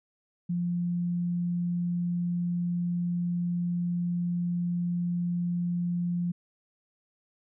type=tone; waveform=sine; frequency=174.61 Hz; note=F3; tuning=in tune; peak=-26 dBFS; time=0.49-6.32 s; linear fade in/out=10 ms; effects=none